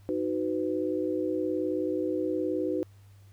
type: chord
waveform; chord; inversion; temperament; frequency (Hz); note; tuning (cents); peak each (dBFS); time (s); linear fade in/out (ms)
sine; B major; first; equal with one note detuned; 311.1 / 370 / 502.5; D#4 / F#4 / B4; 0 / 0 / +30; -30 / -31 / -32; 0.09-2.83; 0
effects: added 99 Hz sine -51 dBFS peak until 3.32 s + pink hiss -65 dBFS RMS until 3.32 s